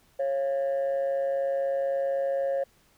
sine tone pair together, 547.7 / 690 Hz, C#5 / F5, -21 / -21 cents, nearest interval major third, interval 400 cents, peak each -23 / -32 dBFS, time 0.19-2.64 s, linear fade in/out 10 ms, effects tanh soft clip ceiling -22 dBFS + pink hiss -63 dBFS RMS until 2.97 s

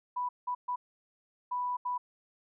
sine tone bursts at uneven times, 987.8 Hz, B5, in tune, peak -30 dBFS, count 5, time 0.16-0.29 / 0.47-0.55 / 0.68-0.76 / 1.51-1.77 / 1.85-1.98 s, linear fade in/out 10 ms, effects none

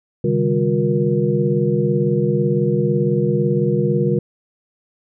sine tone cluster, 134.7 / 152.7 / 198.6 / 359.5 / 472.5 Hz, C#3 / D#3 / G3 / F#4 / A#4, -49 / -32 / +23 / -50 / +23 cents, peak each -21 dBFS, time 0.24-4.19 s, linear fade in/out 5 ms, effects none

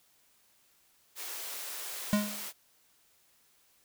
white high-pass noise, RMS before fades -40 dBFS, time 1.15-2.53 s, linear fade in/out 50 ms, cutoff 360 Hz, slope 24 dB/octave
square tone with exponential decay, 207.7 Hz, G#3, in tune, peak -22 dBFS, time 2.13-2.48 s, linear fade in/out 0 ms, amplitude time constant 74 ms
effects white hiss -67 dBFS RMS until 3.84 s

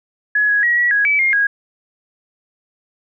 sine tone with pitch steps, 1689 / 1667 / 1908 / 1930 / 1659 / 2298 / 2127 / 1644 Hz, G#6 / G#6 / A#6 / B6 / G#6 / D7 / C7 / G#6, +29 / +6 / +40 / -40 / -2 / -38 / +28 / -18 cents, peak -12 dBFS, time 0.35-1.47 s, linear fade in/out 5 ms, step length 140 ms, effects none

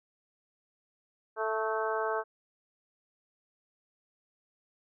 harmonic tone with a mistuned harmonic, 220 Hz, A3, in tune, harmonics 2 / 3 / 4 / 5 / 6 / 7, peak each -33 / -35 / -36 / -37 / -38 / -38 dBFS, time 1.36-2.24 s, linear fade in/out 50 ms, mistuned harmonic 6, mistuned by -27 cents, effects none

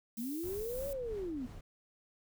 violet noise, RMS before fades -47 dBFS, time 0.17-0.93 s, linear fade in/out 2 ms
sine linear two-way sweep, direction up then down, 214.8 to 568 to 232.8 Hz, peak -36 dBFS, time 0.17-1.47 s, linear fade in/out 20 ms, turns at 0.89 s
brown noise with tremolo, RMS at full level -45 dBFS, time 0.43-1.61 s, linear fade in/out 5 ms, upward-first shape triangle, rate 3 Hz, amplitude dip 65%
effects none

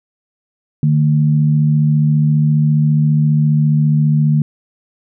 sine tone pair together, 149.97 / 224.7 Hz, D3 / A3, +37 / +37 cents, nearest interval perfect fifth, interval 700 cents, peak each -10 / -18 dBFS, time 0.83-4.42 s, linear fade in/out 2 ms, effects none

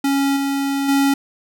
square tone with level steps, 277 Hz, C#4, 1 cent flat, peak -16 / -19 / -14 dBFS, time 0.04-1.14 s, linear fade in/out 5 ms, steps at 0.36 / 0.88 s, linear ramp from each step 10 ms, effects none

